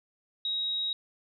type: tone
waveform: sine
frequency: 3803 Hz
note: A#7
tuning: 34 cents sharp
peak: -28 dBFS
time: 0.45-0.93 s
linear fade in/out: 2 ms
effects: none